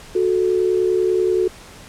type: tone pair together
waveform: sine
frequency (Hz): 367.5 / 437.9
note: F#4 / A4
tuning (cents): -12 / -8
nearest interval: minor third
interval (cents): 304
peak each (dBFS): -16 / -20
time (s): 0.15-1.48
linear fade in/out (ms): 5
effects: pink hiss -41 dBFS RMS until 1.88 s + low-pass 10000 Hz 12 dB/octave